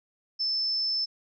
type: tone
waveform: sine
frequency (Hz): 5274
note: E8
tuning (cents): 0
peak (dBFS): -25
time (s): 0.39-1.06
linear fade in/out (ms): 20
effects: none